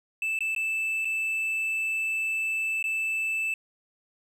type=tone with dropouts; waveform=triangle; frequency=2637 Hz; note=E7; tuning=in tune; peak=-24 dBFS; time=0.22-3.54 s; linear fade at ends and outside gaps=2 ms; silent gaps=0.39-0.406 / 0.549-0.562 / 1.048-1.053 / 2.827-2.84 s; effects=none